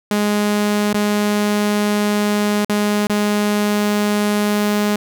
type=tone with dropouts; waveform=sawtooth; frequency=207.7 Hz; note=G#3; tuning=in tune; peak=-11 dBFS; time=0.11-4.96 s; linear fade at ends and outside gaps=2 ms; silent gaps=0.931-0.944 / 2.647-2.696 / 3.07-3.097 s; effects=none